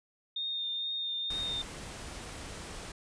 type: tone with vibrato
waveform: sine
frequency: 3655 Hz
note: A#7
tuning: 35 cents flat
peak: -32 dBFS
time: 0.36-1.62 s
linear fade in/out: 5 ms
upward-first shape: triangle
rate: 2.2 Hz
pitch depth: 20 cents each way
type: noise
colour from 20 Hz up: pink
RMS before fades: -43 dBFS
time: 1.3-2.92 s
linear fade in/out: 5 ms
effects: resampled to 22050 Hz